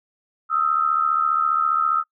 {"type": "tone pair together", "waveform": "sine", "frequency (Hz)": [1260.1, 1335], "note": ["D#6", "E6"], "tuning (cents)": [22, 22], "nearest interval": "minor second", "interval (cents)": 100, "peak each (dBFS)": -20, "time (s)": [0.49, 2.04], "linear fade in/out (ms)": 50, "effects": ["noise-tail reverb RT60 0.1 s tail -24 dB re dry"]}